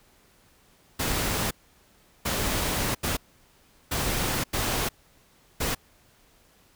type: noise bursts at uneven times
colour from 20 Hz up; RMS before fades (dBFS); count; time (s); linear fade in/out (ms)
pink; -27; 6; 0.99-1.51 / 2.25-2.95 / 3.03-3.17 / 3.91-4.44 / 4.53-4.89 / 5.6-5.75; 10
effects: pink hiss -60 dBFS RMS until 6.75 s